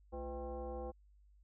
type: tone with frequency modulation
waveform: sine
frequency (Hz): 221.7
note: A3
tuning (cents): +13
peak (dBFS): -40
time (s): 0.12-0.92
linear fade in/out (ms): 20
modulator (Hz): 284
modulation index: 2
effects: added 50 Hz sine -62 dBFS peak until 1.43 s